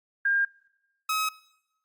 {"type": "tone pair in turn", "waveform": ["sine", "sawtooth"], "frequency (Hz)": [1607, 1275.5], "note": ["G6", "D#6"], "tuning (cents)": [43, 43], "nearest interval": "major third", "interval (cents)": 400, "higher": "first", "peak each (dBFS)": -21, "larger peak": "neither", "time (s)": [[0.25, 0.45], [1.09, 1.29]], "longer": "neither", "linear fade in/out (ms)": 5, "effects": ["noise-tail reverb RT60 0.9 s tail -22 dB re dry", "Opus 48 kbps"]}